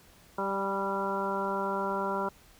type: harmonic tone with a mistuned harmonic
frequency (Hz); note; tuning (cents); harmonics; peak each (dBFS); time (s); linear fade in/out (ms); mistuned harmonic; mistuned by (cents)
196; G3; 0; 1 / 2 / 3 / 4 / 5 / 6 / 7; -37 / -35 / -36 / -39 / -33 / -43 / -36; 0.38-2.29; 5; 4; +16
effects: pink hiss -58 dBFS RMS until 2.59 s